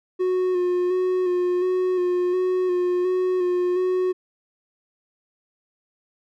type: tone with vibrato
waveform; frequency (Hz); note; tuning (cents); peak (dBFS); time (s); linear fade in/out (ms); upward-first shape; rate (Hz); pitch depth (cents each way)
triangle; 363; F#4; -33; -17; 0.19-4.13; 20; square; 1.4; 23
effects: none